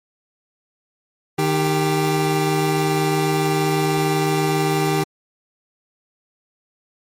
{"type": "tone pair together", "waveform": "25% pulse", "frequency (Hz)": [154.1, 394.4], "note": ["D#3", "G4"], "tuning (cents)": [-16, 11], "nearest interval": "octave + major third", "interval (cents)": 1627, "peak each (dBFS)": -16, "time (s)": [1.38, 5.04], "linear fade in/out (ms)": 10, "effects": ["MP3 64 kbps"]}